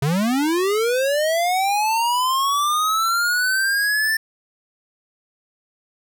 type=linear sweep; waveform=square; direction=up; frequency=132.1 to 1785 Hz; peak=-18 dBFS; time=0.02-4.17 s; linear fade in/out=5 ms; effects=none

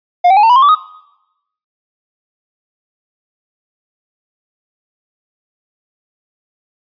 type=tone with pitch steps; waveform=triangle; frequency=710 / 769.8 / 834.6 / 904.9 / 981.2 / 1063.8 / 1153.4 / 1250.5 Hz; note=F5 / G5 / G#5 / A5 / B5 / C6 / D6 / D#6; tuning=+28 / -32 / +8 / +48 / -12 / +28 / -32 / +8 cents; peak=-3 dBFS; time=0.24-0.752 s; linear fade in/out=10 ms; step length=64 ms; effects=noise-tail reverb RT60 0.9 s tail -21 dB re dry + resampled to 11025 Hz

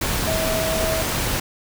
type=tone in noise; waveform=sine; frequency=644 Hz; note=E5; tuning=41 cents flat; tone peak=-23 dBFS; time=0.27-1.02 s; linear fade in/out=5 ms; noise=pink; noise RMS=-23 dBFS; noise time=0.01-1.4 s; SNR=-3 dB; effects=none

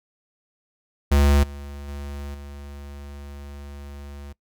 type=tone with level steps; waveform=square; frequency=71.1 Hz; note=C#2; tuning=45 cents sharp; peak=-15 / -35 / -32 / -37 dBFS; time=1.11-4.33 s; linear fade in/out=10 ms; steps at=1.43 / 1.88 / 2.34 s; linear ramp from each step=5 ms; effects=noise-tail reverb RT60 0.1 s tail -21 dB re dry

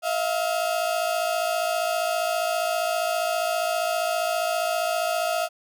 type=tone pair together; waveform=35% pulse; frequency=643.5 / 698.5 Hz; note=E5 / F5; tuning=-42 / 0 cents; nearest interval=minor second; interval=142 cents; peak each=-24 dBFS; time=0.02-5.49 s; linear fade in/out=50 ms; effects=none

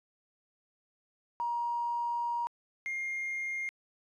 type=tone pair in turn; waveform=triangle; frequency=948 / 2122 Hz; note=A#5 / C7; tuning=+29 / +24 cents; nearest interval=octave + major second; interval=1395 cents; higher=second; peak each=-26 / -30 dBFS; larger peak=first; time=1.4-2.47 / 2.86-3.69 s; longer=first; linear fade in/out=0 ms; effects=tanh soft clip ceiling -28 dBFS + resampled to 24000 Hz

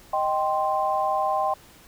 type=chord; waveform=sine; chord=C minor; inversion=first; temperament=equal with one note detuned; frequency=622.3 / 781.3 / 1046.5 Hz; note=Eb5 / G5 / C6; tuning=0 / -6 / 0 cents; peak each=-27 / -24 / -26 dBFS; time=0.13-1.54 s; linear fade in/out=5 ms; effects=pink hiss -51 dBFS RMS until 1.87 s

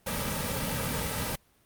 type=noise with comb filter; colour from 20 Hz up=pink; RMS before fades=-31 dBFS; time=0.06-1.36 s; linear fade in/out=10 ms; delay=2.8 ms; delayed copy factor=-0.75; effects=pink hiss -65 dBFS RMS until 1.65 s + Opus 32 kbps

